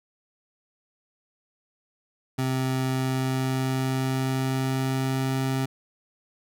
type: tone with pitch glide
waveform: 25% pulse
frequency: 130.81 to 132.64 Hz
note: C3 to C3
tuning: 0 to +24 cents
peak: -20 dBFS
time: 2.38-5.66 s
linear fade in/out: 10 ms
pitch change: +24 cents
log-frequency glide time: 2.85-5.39 s
effects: none